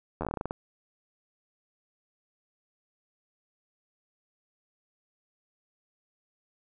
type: slowing click train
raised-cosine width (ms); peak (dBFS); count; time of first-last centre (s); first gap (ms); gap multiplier
1; -18; 12; 0.21-0.509; 11; 1.17
effects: none